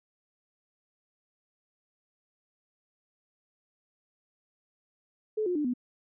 sine tone with pitch steps, 430.8 / 358.1 / 297.7 / 247.4 Hz, A4 / F4 / D4 / B3, -37 / +43 / +24 / +3 cents, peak -26 dBFS, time 5.37-5.738 s, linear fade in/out 10 ms, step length 92 ms, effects none

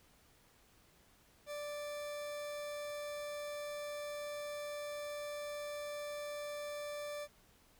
40% pulse tone, 587.3 Hz, D5, in tune, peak -40 dBFS, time 1.46-7.28 s, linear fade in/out 50 ms, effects pink hiss -67 dBFS RMS until 7.79 s

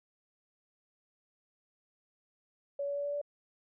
sine tone with pitch steps, 565 / 568.6 / 572.2 / 575.9 / 579.5 Hz, C#5 / C#5 / D5 / D5 / D5, +33 / +44 / -45 / -34 / -23 cents, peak -32 dBFS, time 2.79-3.215 s, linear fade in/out 5 ms, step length 85 ms, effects none

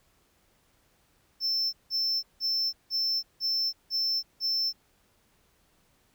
triangle tone bursts, 5330 Hz, E8, 18 cents sharp, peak -24 dBFS, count 7, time 1.4-4.73 s, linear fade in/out 50 ms, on 330 ms, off 170 ms, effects pink hiss -67 dBFS RMS until 6.14 s

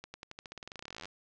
accelerating click train, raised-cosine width 0.2 ms, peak -26 dBFS, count 27, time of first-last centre 0.04-1.055 s, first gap 100 ms, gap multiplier 0.91, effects low-pass 7000 Hz 12 dB/octave

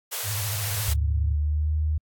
white high-pass noise, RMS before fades -30 dBFS, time 0.11-0.94 s, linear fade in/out 20 ms, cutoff 410 Hz, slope 96 dB/octave
sine tone with vibrato, 103.83 Hz, G#2, in tune, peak -28 dBFS, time 0.23-1.37 s, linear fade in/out 50 ms, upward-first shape sine, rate 14 Hz, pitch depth 130 cents each way
sine tone with pitch glide, 73.42 to 76.89 Hz, D2 to D#2, 0 to -20 cents, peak -21 dBFS, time 0.88-1.98 s, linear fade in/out 5 ms, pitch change +80 cents, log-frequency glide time 1.25-1.74 s
effects AAC 64 kbps

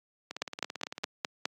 two click trains, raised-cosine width 0.2 ms, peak -20 / -12 dBFS, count 14 / 6, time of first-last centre 0.31-1.036 / 0.42-1.455 s, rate 17.9 / 4.83 Hz, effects high-pass 200 Hz 12 dB/octave + AAC 64 kbps

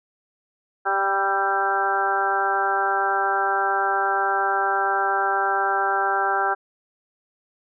harmonic tone with a mistuned harmonic, 196.2 Hz, G3, 2 cents sharp, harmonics 2 / 3 / 4 / 5 / 6 / 7 / 8, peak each -29 / -33 / -23 / -29 / -33 / -25 / -26 dBFS, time 0.85-6.55 s, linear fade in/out 20 ms, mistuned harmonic 7, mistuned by -27 cents, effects none

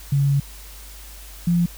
sine tone pair in turn, 140 / 172.86 Hz, C#3 / F3, +18 / -17 cents, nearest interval major third, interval 365 cents, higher second, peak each -15 dBFS, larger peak neither, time 0.12-0.4 / 1.47-1.66 s, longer first, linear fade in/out 5 ms, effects added 50 Hz sine -39 dBFS peak until 1.77 s + white hiss -43 dBFS RMS until 1.77 s

